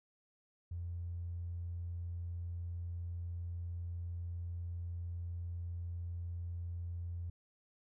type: tone with tanh clipping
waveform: triangle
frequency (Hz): 86.3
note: F2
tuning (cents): -20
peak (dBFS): -38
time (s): 0.71-7.3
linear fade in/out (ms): 5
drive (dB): 2
effects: none